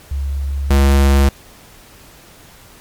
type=tone pair in turn; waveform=sine / square; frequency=69.3 / 69.05 Hz; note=C#2 / C#2; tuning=0 / -6 cents; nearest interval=unison; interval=6 cents; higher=first; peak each=-17 / -9 dBFS; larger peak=second; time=0.11-0.7 / 0.7-1.29 s; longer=neither; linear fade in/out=5 ms; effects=pink hiss -43 dBFS RMS until 2.8 s + MP3 96 kbps